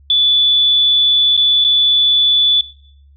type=tone with dropouts; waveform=sine; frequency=3465 Hz; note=A7; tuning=27 cents flat; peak=-9 dBFS; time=0.1-2.61 s; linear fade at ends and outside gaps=2 ms; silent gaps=1.367-1.375 / 1.642-1.647 s; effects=noise-tail reverb RT60 0.6 s tail -18 dB re dry + added 70 Hz sine -43 dBFS peak until 3.16 s